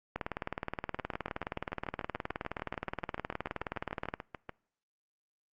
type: two click trains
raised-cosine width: 0.5 ms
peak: -24 / -19 dBFS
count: 25 / 77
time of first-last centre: 0.99-4.494 / 0.16-4.139 s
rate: 6.85 / 19.1 Hz
effects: noise-tail reverb RT60 0.6 s tail -24 dB re dry + Opus 48 kbps